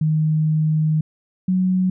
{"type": "tone pair in turn", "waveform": "sine", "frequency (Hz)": [155.56, 184.99], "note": ["D#3", "F#3"], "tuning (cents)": [0, 0], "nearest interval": "minor third", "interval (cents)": 300, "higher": "second", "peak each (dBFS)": -15, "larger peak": "neither", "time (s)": [[0.01, 1.01], [1.48, 1.9]], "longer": "first", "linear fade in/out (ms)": 5, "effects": []}